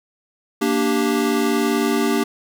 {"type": "chord", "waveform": "square", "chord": "G minor", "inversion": "first", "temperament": "equal", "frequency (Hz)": [233.1, 293.7, 392], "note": ["Bb3", "D4", "G4"], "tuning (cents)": [0, 0, 0], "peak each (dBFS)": -22, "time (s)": [0.61, 2.24], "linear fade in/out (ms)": 10, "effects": []}